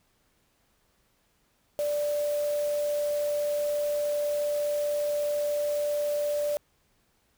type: tone in noise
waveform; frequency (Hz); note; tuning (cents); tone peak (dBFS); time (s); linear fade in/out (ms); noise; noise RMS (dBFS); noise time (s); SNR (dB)
sine; 587.3; D5; 0; -25; 1.79-6.57; 0; white; -43; 1.79-6.57; +15
effects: pink hiss -69 dBFS RMS until 7.37 s